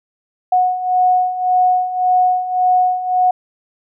sine beating tone pair, 731 / 732.8 Hz, F#5 / F#5, -21 / -17 cents, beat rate 1.8 Hz, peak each -18 / -13 dBFS, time 0.52-3.31 s, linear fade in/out 5 ms, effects none

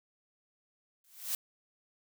blue noise with exponential growth, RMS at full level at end -30 dBFS, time 1.04-1.35 s, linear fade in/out 2 ms, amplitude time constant 67 ms, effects none

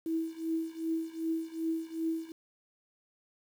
sine tone with tremolo, 325.1 Hz, E4, 24 cents flat, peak -27 dBFS, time 0.06-2.32 s, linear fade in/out 2 ms, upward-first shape triangle, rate 2.6 Hz, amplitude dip 95%, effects 9-bit

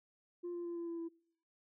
sine tone with pitch steps, 350 / 346.6 / 343.2 / 339.8 / 336.5 / 333.2 Hz, F4 / F4 / F4 / F4 / E4 / E4, +4 / -13 / -30 / -47 / +36 / +19 cents, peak -37 dBFS, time 0.43-1.09 s, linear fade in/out 20 ms, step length 110 ms, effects noise-tail reverb RT60 0.7 s tail -26 dB re dry + tanh soft clip ceiling -37 dBFS

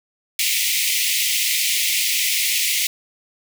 pink high-pass noise, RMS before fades -20 dBFS, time 0.39-2.87 s, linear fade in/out 2 ms, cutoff 2000 Hz, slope 96 dB/octave, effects none

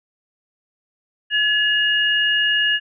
sine tone pair together, 1700 / 2859 Hz, G#6 / F7, +40 / +40 cents, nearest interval major sixth, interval 900 cents, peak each -18 dBFS, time 1.3-2.8 s, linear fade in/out 50 ms, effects none

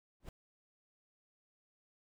brown noise with exponential growth, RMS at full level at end -41 dBFS, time 0.2-0.29 s, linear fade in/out 1 ms, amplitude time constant 19 ms, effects none

